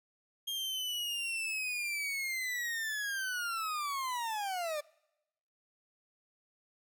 40% pulse linear sweep, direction down, 3234 to 580 Hz, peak -33 dBFS, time 0.47-4.81 s, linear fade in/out 10 ms, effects noise-tail reverb RT60 0.9 s tail -24 dB re dry

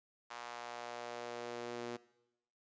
sawtooth tone with high-pass filter sweep, 119.8 Hz, A#2, 48 cents sharp, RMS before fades -45 dBFS, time 0.3-1.97 s, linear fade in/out 10 ms, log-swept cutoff 960 to 330 Hz, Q 1.7, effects noise-tail reverb RT60 0.9 s tail -20 dB re dry + resampled to 16000 Hz

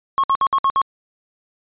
sine tone bursts, 1088 Hz, C#6, 33 cents flat, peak -11 dBFS, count 6, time 0.18-0.816 s, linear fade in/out 0 ms, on 56 ms, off 60 ms, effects tanh soft clip ceiling -12 dBFS + resampled to 8000 Hz

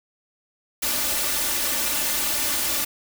white noise with comb filter, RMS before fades -24 dBFS, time 0.82-2.85 s, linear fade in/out 10 ms, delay 3.4 ms, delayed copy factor +0.65, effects none

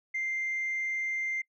sine tone, 2093 Hz, C7, in tune, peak -28 dBFS, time 0.14-1.42 s, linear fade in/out 10 ms, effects noise-tail reverb RT60 0.1 s tail -25 dB re dry + tanh soft clip ceiling -26 dBFS

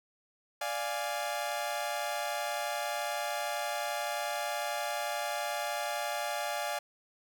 sawtooth chord, D diminished, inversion none, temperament equal, 587.3 / 698.5 / 830.6 Hz, D5 / F5 / Ab5, 0 / 0 / 0 cents, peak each -33 dBFS, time 0.61-6.79 s, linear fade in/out 5 ms, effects none

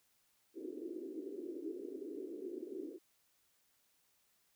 white band-pass noise, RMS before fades -45 dBFS, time 0.54-2.99 s, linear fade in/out 50 ms, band 300 to 390 Hz, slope 48 dB/octave, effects white hiss -75 dBFS RMS until 4.55 s

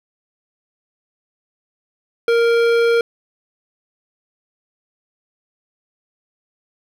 sine tone with hard clipping, 466.2 Hz, A#4, in tune, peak -14 dBFS, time 2.28-3.01 s, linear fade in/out 2 ms, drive 14 dB, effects none

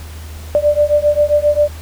sine beating tone pair, 587.3 / 594.8 Hz, D5 / D5, 0 / +22 cents, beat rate 7.5 Hz, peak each -13 dBFS, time 0.55-1.68 s, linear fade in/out 0 ms, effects added 78 Hz sine -28 dBFS peak until 1.81 s + pink hiss -38 dBFS RMS until 1.81 s

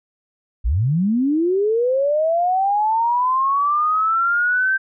sine linear sweep, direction up, 46.36 to 1568 Hz, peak -15 dBFS, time 0.64-4.78 s, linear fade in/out 20 ms, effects none

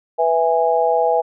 sine chord, E major, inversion second, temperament just, 494.4 / 659.3 / 824.1 Hz, B4 / E5 / G#5, +2 / 0 / -14 cents, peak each -18 dBFS, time 0.18-1.22 s, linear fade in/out 20 ms, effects none

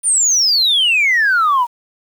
sine exponential sweep, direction down, 9480 to 925 Hz, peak -9 dBFS, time 0.03-1.67 s, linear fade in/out 50 ms, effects tanh soft clip ceiling -8 dBFS + 7-bit

